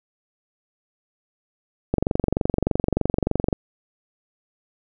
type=click train; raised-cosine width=2 ms; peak=-6 dBFS; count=38; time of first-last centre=1.94-3.528 s; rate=23.3 Hz; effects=none